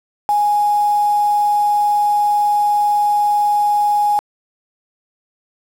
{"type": "tone with quantisation", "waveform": "sine", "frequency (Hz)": 829, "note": "G#5", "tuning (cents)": -3, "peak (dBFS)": -12, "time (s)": [0.29, 4.19], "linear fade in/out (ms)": 0, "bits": 5, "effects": ["low-pass 12000 Hz 12 dB/octave"]}